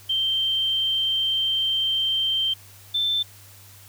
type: tone pair in turn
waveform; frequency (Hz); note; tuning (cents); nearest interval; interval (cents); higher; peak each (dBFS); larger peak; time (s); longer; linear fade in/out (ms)
sine; 3136 / 3546; G7 / A7; 0 / +13; major second; 213; second; -20; neither; 0.09-2.54 / 2.94-3.23; first; 10
effects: added 99 Hz sine -49 dBFS peak until 3.88 s + white hiss -49 dBFS RMS until 3.88 s